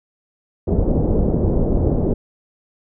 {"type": "low-pass noise", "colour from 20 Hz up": "pink", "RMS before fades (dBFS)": -17, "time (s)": [0.67, 2.14], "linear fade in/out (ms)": 10, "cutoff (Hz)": 550, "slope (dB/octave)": 24, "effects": []}